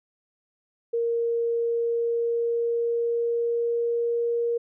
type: tone with pitch glide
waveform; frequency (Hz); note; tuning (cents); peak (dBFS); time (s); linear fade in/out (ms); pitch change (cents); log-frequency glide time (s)
sine; 466.2 to 470; A#4 to A#4; 0 to +14; -22; 0.93-4.58; 10; +14; 1.54-4.17
effects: none